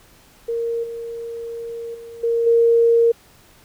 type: tone with level steps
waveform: sine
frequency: 464.4 Hz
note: A#4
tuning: 7 cents flat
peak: -20 / -27 / -34 / -16 / -11 dBFS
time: 0.48-3.12 s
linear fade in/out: 10 ms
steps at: 0.83 / 1.94 / 2.23 / 2.46 s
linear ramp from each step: 10 ms
effects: pink hiss -51 dBFS RMS until 3.64 s